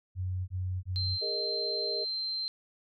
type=tone bursts; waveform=sine; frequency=92.1 Hz; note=F#2; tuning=7 cents flat; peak=-30 dBFS; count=3; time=0.15-1.184 s; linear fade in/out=50 ms; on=330 ms; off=22 ms
type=tone; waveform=sine; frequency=4127 Hz; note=C8; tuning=25 cents flat; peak=-31 dBFS; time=0.96-2.48 s; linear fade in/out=0 ms
type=chord; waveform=sine; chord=Ab suspended second; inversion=none; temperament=equal with one note detuned; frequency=409.4 / 466.2 / 622.3 Hz; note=Ab4 / Bb4 / Eb5; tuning=-25 / 0 / 0 cents; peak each=-37 / -38 / -39 dBFS; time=1.21-2.05 s; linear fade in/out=20 ms
effects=none